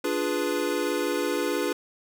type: chord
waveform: square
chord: D diminished seventh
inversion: none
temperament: equal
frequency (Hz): 293.7 / 349.2 / 415.3 / 493.9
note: D4 / F4 / Ab4 / Cb5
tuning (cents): 0 / 0 / 0 / 0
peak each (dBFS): -31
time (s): 0.04-1.73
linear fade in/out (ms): 5
effects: none